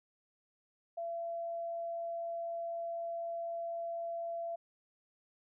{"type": "tone", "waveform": "sine", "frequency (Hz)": 676, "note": "E5", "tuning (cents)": 43, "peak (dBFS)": -36, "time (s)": [0.97, 4.56], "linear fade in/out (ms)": 10, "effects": []}